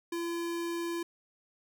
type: tone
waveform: square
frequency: 339.9 Hz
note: F4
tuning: 47 cents flat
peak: -33 dBFS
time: 0.12-1.03 s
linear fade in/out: 5 ms
effects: none